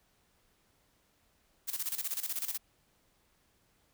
blue noise with tremolo, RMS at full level -34 dBFS, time 1.67-2.58 s, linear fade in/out 20 ms, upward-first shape square, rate 16 Hz, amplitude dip 75%, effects pink hiss -71 dBFS RMS until 3.93 s

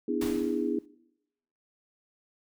sine chord, E dominant seventh, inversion second, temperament just, 247.2 / 296.7 / 329.6 / 412 Hz, B3 / D4 / E4 / G#4, +2 / +18 / 0 / -14 cents, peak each -32 dBFS, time 0.08-0.79 s, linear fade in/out 5 ms
pink noise with exponential decay, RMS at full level -36 dBFS, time 0.21-0.86 s, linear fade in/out 5 ms, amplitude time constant 140 ms
effects noise-tail reverb RT60 0.9 s tail -23 dB re dry

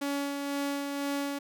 sawtooth tone with tremolo, 282.2 Hz, C#4, 31 cents sharp, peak -25 dBFS, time 0.01-1.39 s, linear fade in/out 10 ms, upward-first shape sine, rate 2 Hz, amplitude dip 35%, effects none

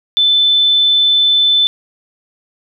sine tone, 3520 Hz, A7, in tune, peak -8 dBFS, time 0.17-1.67 s, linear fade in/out 0 ms, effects none

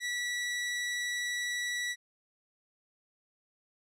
sawtooth tone, 1948 Hz, B6, 24 cents flat, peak -28 dBFS, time 0-1.96 s, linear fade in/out 50 ms, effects low-pass 9000 Hz 12 dB/octave

